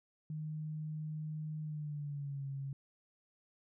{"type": "tone with pitch glide", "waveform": "sine", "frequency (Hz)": [154.3, 137.47], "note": ["D#3", "C#3"], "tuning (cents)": [-14, -14], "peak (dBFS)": -38, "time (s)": [0.3, 2.73], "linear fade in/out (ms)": 2, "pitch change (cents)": -200, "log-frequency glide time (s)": [1.62, 2.47], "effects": []}